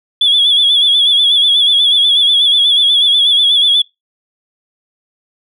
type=tone with vibrato; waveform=sine; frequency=3400 Hz; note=G#7; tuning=40 cents sharp; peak=-6 dBFS; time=0.21-3.82 s; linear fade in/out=5 ms; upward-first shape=sine; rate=8.2 Hz; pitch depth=63 cents each way; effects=noise-tail reverb RT60 0.2 s tail -26 dB re dry + tanh soft clip ceiling -3 dBFS